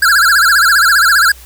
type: tone with vibrato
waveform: square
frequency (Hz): 1500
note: F#6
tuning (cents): +23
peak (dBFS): -7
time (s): 0.02-1.32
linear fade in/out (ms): 5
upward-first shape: sine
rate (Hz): 15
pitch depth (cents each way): 200
effects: added 60 Hz sine -36 dBFS peak until 1.45 s + white hiss -39 dBFS RMS until 1.45 s